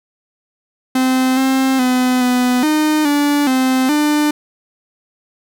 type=tone with pitch steps; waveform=45% pulse; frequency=258.6 / 264.7 / 252.7 / 249.2 / 306.4 / 289.7 / 259.4 / 298.2 Hz; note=C4 / C4 / B3 / B3 / D#4 / D4 / C4 / D4; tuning=-20 / +20 / +40 / +16 / -27 / -24 / -15 / +27 cents; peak=-12 dBFS; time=0.95-4.31 s; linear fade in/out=5 ms; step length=420 ms; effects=none